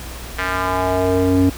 square tone with band-pass filter sweep, 92.5 Hz, F#2, in tune, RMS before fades -17 dBFS, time 0.38-1.5 s, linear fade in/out 10 ms, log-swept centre 1800 to 250 Hz, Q 2, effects added 60 Hz sine -32 dBFS peak until 1.57 s + pink hiss -34 dBFS RMS until 1.57 s

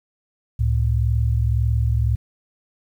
sine tone pair together, 69.65 / 111.5 Hz, C#2 / A2, +9 / +23 cents, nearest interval minor sixth, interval 814 cents, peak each -19 dBFS, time 0.59-2.16 s, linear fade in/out 10 ms, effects 9-bit

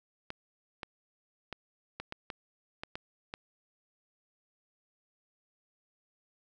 clicks, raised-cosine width 0.3 ms, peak -22 dBFS, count 9, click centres 0.304 / 0.832 / 1.527 / 2 / 2.124 / 2.302 / 2.835 / 2.955 / 3.339 s, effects none

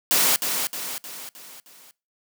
white noise with echo, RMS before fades -19 dBFS, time 0.11-0.36 s, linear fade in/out 0 ms, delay 310 ms, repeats 5, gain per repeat -6 dB, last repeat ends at 1.91 s, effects noise-tail reverb RT60 0.3 s tail -24 dB re dry + high-pass 200 Hz 12 dB/octave

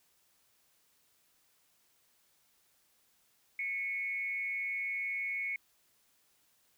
sine tone with frequency modulation, 2203 Hz, C#7, 11 cents flat, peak -33 dBFS, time 3.59-5.56 s, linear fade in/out 2 ms, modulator 200 Hz, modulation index 0.42, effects white hiss -71 dBFS RMS until 6.77 s

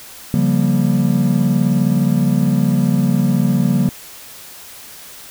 triangle chord, G half-diminished seventh, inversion second, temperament just, 141.12 / 176.4 / 196 / 235.2 Hz, Db3 / F3 / G3 / Bb3, +31 / +18 / 0 / +16 cents, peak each -16 dBFS, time 0.34-3.89 s, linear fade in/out 0 ms, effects white hiss -37 dBFS RMS until 5.3 s

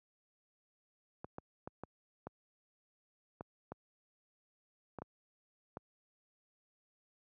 clicks, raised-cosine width 1 ms, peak -29 dBFS, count 10, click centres 1.245 / 1.384 / 1.675 / 1.836 / 2.27 / 3.409 / 3.72 / 4.987 / 5.02 / 5.771 s, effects high-pass 80 Hz 12 dB/octave

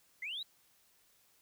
sine linear sweep, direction up, 1971 to 4003 Hz, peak -37 dBFS, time 0.22-0.43 s, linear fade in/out 5 ms, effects tanh soft clip ceiling -33 dBFS + white hiss -69 dBFS RMS until 1.41 s

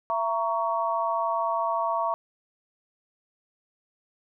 sine chord, A# diminished, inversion second, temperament just, 671.3 / 932.3 / 1118.8 Hz, E5 / A#5 / C#6, +31 / 0 / +16 cents, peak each -28 dBFS, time 0.1-2.14 s, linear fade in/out 0 ms, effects none

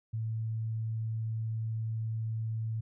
sine tone, 111.5 Hz, A2, 23 cents sharp, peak -31 dBFS, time 0.13-2.81 s, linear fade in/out 10 ms, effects none

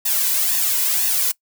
blue noise with flanger, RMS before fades -19 dBFS, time 0.05-1.32 s, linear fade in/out 10 ms, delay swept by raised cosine 1.1 to 2.06 ms, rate 2 Hz, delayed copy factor +0.8, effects noise-tail reverb RT60 0.1 s tail -22 dB re dry

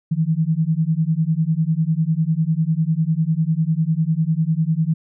sine beating tone pair, 155.56 / 165.56 Hz, D#3 / E3, 0 / +8 cents, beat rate 10 Hz, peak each -19 dBFS, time 0.11-4.94 s, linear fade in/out 10 ms, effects none

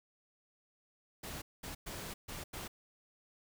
pink noise bursts at uneven times, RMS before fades -44 dBFS, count 5, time 1.23-1.42 / 1.63-1.75 / 1.86-2.14 / 2.28-2.44 / 2.53-2.68 s, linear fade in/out 10 ms, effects none

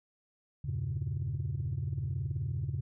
sine chord, E diminished seventh, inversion none, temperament equal with one note detuned, 82.41 / 98 / 116.54 / 137.48 Hz, E2 / G2 / Bb2 / Db3, 0 / 0 / 0 / -14 cents, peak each -38 / -36 / -37 / -34 dBFS, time 0.64-2.81 s, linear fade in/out 10 ms, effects tanh soft clip ceiling -26 dBFS

